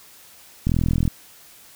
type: click train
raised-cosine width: 5 ms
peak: -8 dBFS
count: 18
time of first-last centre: 0.67-1.078 s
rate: 41.7 Hz
effects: white hiss -48 dBFS RMS until 1.75 s